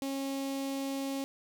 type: tone with notch filter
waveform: sawtooth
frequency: 272.8 Hz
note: C#4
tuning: 28 cents flat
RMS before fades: -35 dBFS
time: 0.02-1.24 s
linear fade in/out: 0 ms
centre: 1500 Hz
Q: 1
effects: none